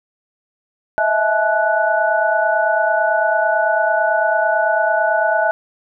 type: tone cluster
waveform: sine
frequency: 636 / 665 / 860 / 1478 Hz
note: D#5 / E5 / A5 / F#6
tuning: +38 / +15 / -40 / -2 cents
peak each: -19 dBFS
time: 0.98-5.51 s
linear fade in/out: 0 ms
effects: none